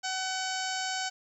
harmonic tone with a mistuned harmonic, 754 Hz, F#5, 32 cents sharp, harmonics 1 / 2 / 3 / 4 / 5 / 6 / 7 / 8 / 9 / 10, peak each -35 / -36 / -43 / -40 / -45 / -40 / -41 / -44 / -43 / -43 dBFS, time 0.03-1.1 s, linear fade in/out 20 ms, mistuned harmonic 7, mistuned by +25 cents, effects 11-bit

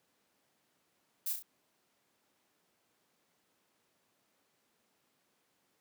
violet noise with echo, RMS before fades -35 dBFS, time 1.26-1.33 s, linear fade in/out 5 ms, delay 32 ms, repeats 3, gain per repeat -5 dB, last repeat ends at 1.426 s, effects pink hiss -75 dBFS RMS until 5.8 s + high-pass 200 Hz 12 dB/octave

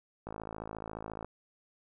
click train, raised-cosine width 1 ms, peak -26 dBFS, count 54, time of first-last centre 0.27-1.246 s, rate 54.3 Hz, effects none

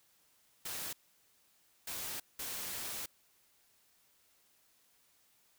white noise bursts at uneven times, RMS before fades -41 dBFS, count 3, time 0.65-0.93 / 1.87-2.2 / 2.39-3.06 s, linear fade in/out 5 ms, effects white hiss -70 dBFS RMS until 5.58 s

